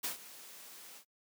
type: noise with ADSR envelope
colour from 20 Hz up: white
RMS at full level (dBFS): -35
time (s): 0.03-1.05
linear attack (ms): 17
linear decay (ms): 120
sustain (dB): -17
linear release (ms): 86
effects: noise-tail reverb RT60 0.1 s tail -26 dB re dry + high-pass 200 Hz 12 dB/octave